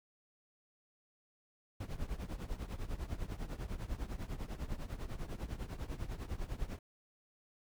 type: noise with tremolo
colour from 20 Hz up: brown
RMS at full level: -37 dBFS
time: 1.8-6.79 s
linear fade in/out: 5 ms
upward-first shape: triangle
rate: 10 Hz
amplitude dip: 90%
effects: none